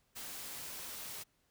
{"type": "noise", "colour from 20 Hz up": "white", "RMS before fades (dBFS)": -45, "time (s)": [0.15, 1.24], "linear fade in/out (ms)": 20, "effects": ["pink hiss -75 dBFS RMS until 1.5 s"]}